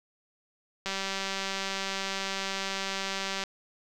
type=click train; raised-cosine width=0.2 ms; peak=-15 dBFS; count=501; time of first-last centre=0.86-3.437 s; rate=194 Hz; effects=none